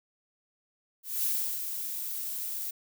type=noise with ADSR envelope; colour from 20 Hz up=violet; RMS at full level=-28 dBFS; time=1.03-2.71 s; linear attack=210 ms; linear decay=350 ms; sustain=-7 dB; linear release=10 ms; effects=none